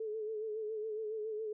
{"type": "tone with vibrato", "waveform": "sine", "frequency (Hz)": 433.2, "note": "A4", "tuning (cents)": -27, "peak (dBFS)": -36, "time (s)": [0, 1.53], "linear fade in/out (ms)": 5, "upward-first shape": "sine", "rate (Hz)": 7.2, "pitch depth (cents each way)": 51, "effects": []}